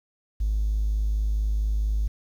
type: tone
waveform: triangle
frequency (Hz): 52.2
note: G#1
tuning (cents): +10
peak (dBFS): -18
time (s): 0.4-2.08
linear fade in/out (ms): 10
effects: tanh soft clip ceiling -18 dBFS + 9-bit

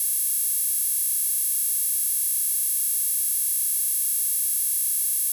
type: tone with high-pass filter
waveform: sawtooth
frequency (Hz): 554.4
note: C#5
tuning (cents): 0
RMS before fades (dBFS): -24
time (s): 0-5.32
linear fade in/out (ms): 2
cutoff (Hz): 11000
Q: 3.4
effects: none

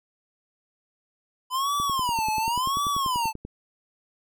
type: tone with vibrato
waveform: square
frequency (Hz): 998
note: B5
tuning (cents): +18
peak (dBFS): -24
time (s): 1.5-3.33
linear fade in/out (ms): 50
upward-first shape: sine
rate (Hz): 0.92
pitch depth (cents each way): 250
type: click train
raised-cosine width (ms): 3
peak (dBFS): -23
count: 18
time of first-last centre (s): 1.8-3.45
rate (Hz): 10.3
effects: none

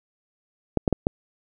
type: clicks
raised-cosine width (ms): 2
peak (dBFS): -6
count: 4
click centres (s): 0.773 / 0.878 / 0.927 / 1.069
effects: none

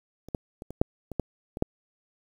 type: clicks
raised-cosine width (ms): 2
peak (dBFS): -30 / -15 / -25 / -25 / -6 / -23 / -12 / -22 / -8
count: 9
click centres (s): 0.286 / 0.348 / 0.621 / 0.706 / 0.815 / 1.117 / 1.197 / 1.571 / 1.624
effects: 8-bit

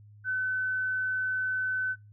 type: tone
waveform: sine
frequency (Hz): 1515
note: F#6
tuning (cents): +40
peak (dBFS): -27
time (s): 0.24-1.96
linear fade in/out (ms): 50
effects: noise-tail reverb RT60 0.2 s tail -19 dB re dry + added 104 Hz sine -50 dBFS peak until 2.12 s

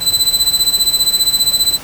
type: tone with tremolo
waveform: sawtooth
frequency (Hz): 4016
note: B7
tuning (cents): +28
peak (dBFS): -5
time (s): 0-1.79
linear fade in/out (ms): 50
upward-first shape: sine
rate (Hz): 15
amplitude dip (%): 80
effects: pink hiss -32 dBFS RMS until 1.83 s

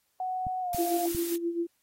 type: tone with pitch glide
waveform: sine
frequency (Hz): 742 to 700.4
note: F#5 to F5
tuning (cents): +5 to +5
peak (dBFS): -29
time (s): 0.2-1.06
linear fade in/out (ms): 2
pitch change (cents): -100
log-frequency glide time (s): 0.61-0.73
type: clicks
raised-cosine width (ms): 5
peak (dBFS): -25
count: 3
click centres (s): 0.468 / 0.747 / 1.149
type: noise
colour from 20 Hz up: blue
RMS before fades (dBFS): -36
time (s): 0.73-1.36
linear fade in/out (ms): 2
type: tone with tremolo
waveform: sine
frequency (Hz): 340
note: F4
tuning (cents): -46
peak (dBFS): -25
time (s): 0.78-1.67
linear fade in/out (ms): 10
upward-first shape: sine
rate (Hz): 7.6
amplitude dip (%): 65
effects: white hiss -73 dBFS RMS until 1.82 s + AAC 48 kbps

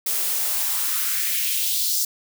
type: noise with high-pass filter sweep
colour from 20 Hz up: blue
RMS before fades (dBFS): -23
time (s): 0.06-2.05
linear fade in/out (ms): 5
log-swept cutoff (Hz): 360 to 5300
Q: 2.3
effects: none

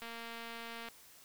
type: click train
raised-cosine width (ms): 0.3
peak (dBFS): -30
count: 201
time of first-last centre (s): 0.02-0.886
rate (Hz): 231
effects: white hiss -59 dBFS RMS until 1.24 s

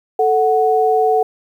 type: tone pair together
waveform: sine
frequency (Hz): 440 / 740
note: A4 / F#5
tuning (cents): 0 / 0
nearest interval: major sixth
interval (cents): 900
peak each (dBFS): -14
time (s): 0.19-1.23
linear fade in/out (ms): 5
effects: 8-bit

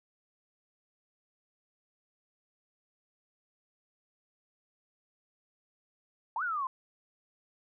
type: exponential two-way sweep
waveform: sine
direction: up then down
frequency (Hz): 830.6 to 1521 to 1015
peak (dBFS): -30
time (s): 6.36-6.67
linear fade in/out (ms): 2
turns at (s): 6.43
effects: none

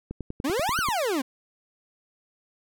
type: click train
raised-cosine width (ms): 3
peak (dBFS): -20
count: 9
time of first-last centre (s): 0.11-0.887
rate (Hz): 10.3
type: exponential two-way sweep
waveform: 40% pulse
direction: up then down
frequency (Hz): 246.9 to 1568 to 246.9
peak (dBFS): -23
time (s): 0.44-1.22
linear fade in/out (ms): 10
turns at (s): 0.79
effects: none

